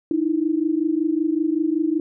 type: tone pair together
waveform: sine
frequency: 304.3 / 329.6 Hz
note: D#4 / E4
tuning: -38 / 0 cents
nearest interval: minor second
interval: 138 cents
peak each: -21 dBFS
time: 0.11-2 s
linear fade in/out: 2 ms
effects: none